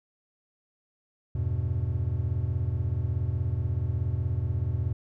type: chord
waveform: triangle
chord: E minor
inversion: none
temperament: just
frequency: 82.41 / 98.89 / 123.61 Hz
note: E2 / G2 / B2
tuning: 0 / +16 / +2 cents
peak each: -28 dBFS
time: 1.35-4.93 s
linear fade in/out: 5 ms
effects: none